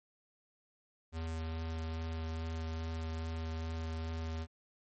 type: tone with vibrato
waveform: square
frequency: 81 Hz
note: E2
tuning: 30 cents flat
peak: -37 dBFS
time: 1.12-4.47 s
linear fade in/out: 50 ms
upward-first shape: sine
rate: 2.4 Hz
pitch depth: 9 cents each way
effects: MP3 32 kbps